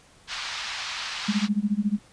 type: band-pass noise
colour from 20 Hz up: white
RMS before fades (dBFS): -33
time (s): 0.27-1.49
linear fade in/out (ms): 50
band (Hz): 860 to 4900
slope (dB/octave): 24
type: tone with tremolo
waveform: sine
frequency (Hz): 207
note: G#3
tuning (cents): -5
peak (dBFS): -18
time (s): 1.28-1.99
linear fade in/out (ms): 10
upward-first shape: sine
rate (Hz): 14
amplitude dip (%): 95
effects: pink hiss -55 dBFS RMS until 2.12 s + resampled to 22050 Hz